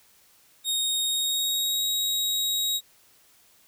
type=tone with pitch glide; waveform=sawtooth; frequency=3729 to 3801 Hz; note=A#7 to A#7; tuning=0 to +33 cents; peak=-21 dBFS; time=0.64-2.81 s; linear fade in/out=50 ms; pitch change=+33 cents; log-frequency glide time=1.04-1.84 s; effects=white hiss -59 dBFS RMS until 3.67 s

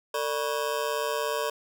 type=ring-modulated tone; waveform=25% pulse; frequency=520 Hz; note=C5; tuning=11 cents flat; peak=-20 dBFS; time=0.14-1.5 s; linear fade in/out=5 ms; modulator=68.4 Hz; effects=9-bit

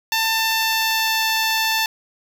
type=tone with pitch glide; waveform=10% pulse; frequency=893 to 885.8 Hz; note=A5 to A5; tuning=+25 to +11 cents; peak=-9 dBFS; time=0.12-1.86 s; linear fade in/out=2 ms; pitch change=-14 cents; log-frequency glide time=0.3-1.26 s; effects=7-bit

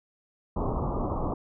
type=low-pass noise; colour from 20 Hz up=pink; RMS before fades=-29 dBFS; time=0.56-1.34 s; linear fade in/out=5 ms; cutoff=1200 Hz; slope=96 dB/octave; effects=none

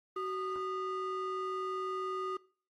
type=ring-modulated tone; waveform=triangle; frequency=803 Hz; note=G5; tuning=41 cents sharp; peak=-29 dBFS; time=0.16-2.37 s; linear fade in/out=5 ms; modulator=427 Hz; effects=noise-tail reverb RT60 0.4 s tail -20 dB re dry + Opus 24 kbps

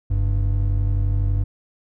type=tone pair together; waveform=triangle; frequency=46.25 / 98 Hz; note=F#1 / G2; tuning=0 / 0 cents; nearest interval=octave + minor second; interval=1300 cents; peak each=-18 dBFS; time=0.1-1.44 s; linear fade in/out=10 ms; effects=none

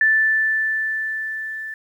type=tone with level ramp; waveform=sine; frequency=1760 Hz; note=A6; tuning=in tune; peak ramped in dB=-12 to -28 dBFS; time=0.01-1.74 s; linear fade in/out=2 ms; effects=9-bit

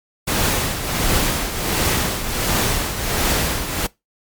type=noise with tremolo; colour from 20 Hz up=pink; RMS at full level=-17 dBFS; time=0.27-3.87 s; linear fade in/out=10 ms; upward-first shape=triangle; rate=1.4 Hz; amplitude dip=65%; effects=noise-tail reverb RT60 0.2 s tail -22 dB re dry + MP3 96 kbps

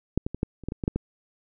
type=clicks; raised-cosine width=3 ms; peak=-9 / -15 / -19 / -11 / -29 / -15 / -18 / -16 / -9 / -13 dBFS; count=10; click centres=0.176 / 0.265 / 0.346 / 0.431 / 0.637 / 0.686 / 0.721 / 0.838 / 0.879 / 0.96 s; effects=none

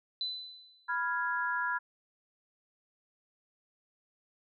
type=tone with exponential decay; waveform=sine; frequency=4009 Hz; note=B7; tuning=25 cents sharp; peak=-30 dBFS; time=0.21-0.95 s; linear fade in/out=1 ms; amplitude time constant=160 ms
type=chord; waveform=sine; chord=F diminished; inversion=second; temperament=equal; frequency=987.8 / 1396.9 / 1661.2 Hz; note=Cb6 / F6 / Ab6; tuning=0 / 0 / 0 cents; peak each=-34 dBFS; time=0.88-1.79 s; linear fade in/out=20 ms
effects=none

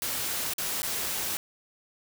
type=noise with dropouts; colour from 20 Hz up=white; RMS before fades=-31 dBFS; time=0.02-1.37 s; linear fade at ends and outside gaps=1 ms; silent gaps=0.536-0.582 / 0.82-0.83 s; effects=none

